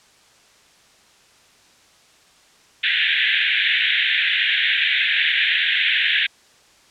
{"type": "band-pass noise", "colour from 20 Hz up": "pink", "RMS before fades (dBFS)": -19, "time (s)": [2.83, 6.27], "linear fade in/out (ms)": 10, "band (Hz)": [1600, 3700], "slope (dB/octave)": 96, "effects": ["white hiss -53 dBFS RMS until 6.9 s", "low-pass 7000 Hz 12 dB/octave"]}